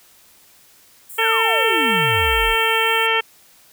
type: high-pass noise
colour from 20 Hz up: white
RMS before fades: -36 dBFS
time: 1.09-3.07 s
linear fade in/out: 10 ms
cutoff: 7200 Hz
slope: 96 dB/octave
type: harmonic tone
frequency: 449.5 Hz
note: A4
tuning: 37 cents sharp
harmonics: 1 / 2 / 3 / 4 / 5 / 6 / 7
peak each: -23 / -23 / -23 / -23 / -23 / -23 / -23 dBFS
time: 1.18-3.21 s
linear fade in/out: 10 ms
type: exponential sweep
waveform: sine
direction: down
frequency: 1877 to 30.77 Hz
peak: -23 dBFS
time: 1.19-2.56 s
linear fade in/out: 50 ms
effects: white hiss -51 dBFS RMS until 3.72 s